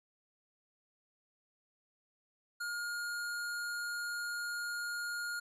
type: tone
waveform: square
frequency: 1423 Hz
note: F6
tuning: 32 cents sharp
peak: -37 dBFS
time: 2.6-5.4 s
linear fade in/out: 10 ms
effects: resampled to 32000 Hz